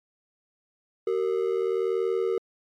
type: ring-modulated tone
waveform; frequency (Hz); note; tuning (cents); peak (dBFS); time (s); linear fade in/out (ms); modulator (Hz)
triangle; 420.1; G#4; +20; -18; 1.07-2.38; 2; 40.4
effects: MP3 64 kbps